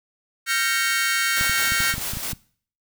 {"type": "chord", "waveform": "sawtooth", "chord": "G half-diminished seventh", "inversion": "third", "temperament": "equal with one note detuned", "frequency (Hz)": [1376.1, 1568, 1864.7, 2217], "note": ["F6", "G6", "Bb6", "Db7"], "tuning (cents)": [-26, 0, 0, 0], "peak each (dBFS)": -22, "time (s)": [0.46, 1.96], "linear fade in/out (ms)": 50}
{"type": "noise with tremolo", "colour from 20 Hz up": "white", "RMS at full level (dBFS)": -28, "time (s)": [1.36, 2.33], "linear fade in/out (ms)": 10, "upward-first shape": "square", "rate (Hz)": 4.6, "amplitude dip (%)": 40}
{"type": "clicks", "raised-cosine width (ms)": 5, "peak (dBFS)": -19, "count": 9, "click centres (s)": [1.411, 1.496, 1.721, 1.804, 1.94, 1.981, 2.135, 2.171, 2.332]}
{"effects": ["noise-tail reverb RT60 0.5 s tail -22 dB re dry"]}